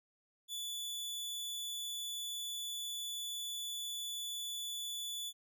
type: tone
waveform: sawtooth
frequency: 3461 Hz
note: A7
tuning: 29 cents flat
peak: -36 dBFS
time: 0.48-5.33 s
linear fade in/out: 50 ms
effects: none